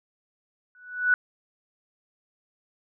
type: tone with exponential growth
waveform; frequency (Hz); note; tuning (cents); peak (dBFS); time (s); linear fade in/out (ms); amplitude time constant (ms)
sine; 1480; F#6; 0; -14; 0.75-1.14; 1; 84
effects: none